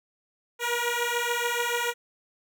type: beating tone pair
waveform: 10% pulse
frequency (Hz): 474.2 / 481.1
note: A#4 / B4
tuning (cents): +30 / -45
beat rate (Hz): 6.9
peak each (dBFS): -20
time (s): 0.59-1.94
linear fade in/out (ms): 50
effects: none